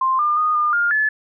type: tone with pitch steps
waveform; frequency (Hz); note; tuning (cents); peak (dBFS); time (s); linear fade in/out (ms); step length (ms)
sine; 1049 / 1202 / 1233 / 1209 / 1411 / 1725; C6 / D6 / D#6 / D6 / F6 / A6; +4 / +40 / -16 / +50 / +17 / -35; -15; 0.01-1.09; 5; 180
effects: none